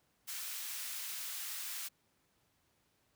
white high-pass noise, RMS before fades -42 dBFS, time 0.27-1.89 s, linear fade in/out 20 ms, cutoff 1400 Hz, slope 12 dB/octave, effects pink hiss -75 dBFS RMS until 3.15 s + high-pass 60 Hz 12 dB/octave

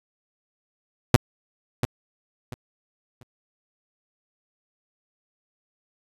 sawtooth tone with echo, 124 Hz, B2, 7 cents sharp, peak -5 dBFS, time 1.14-1.16 s, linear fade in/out 0 ms, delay 690 ms, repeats 3, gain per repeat -12 dB, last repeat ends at 3.23 s, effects resampled to 32000 Hz

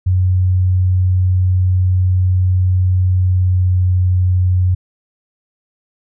sine tone with pitch glide, 92 to 91.26 Hz, F#2 to F#2, -9 to -23 cents, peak -10 dBFS, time 0.06-4.75 s, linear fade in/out 10 ms, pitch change -14 cents, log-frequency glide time 3.15-3.83 s, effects none

